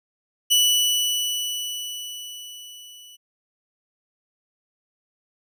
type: tone with level ramp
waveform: sawtooth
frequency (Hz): 2960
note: F#7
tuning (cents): 0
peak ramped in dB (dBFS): -11 to -41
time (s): 0.5-3.17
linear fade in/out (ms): 20
effects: none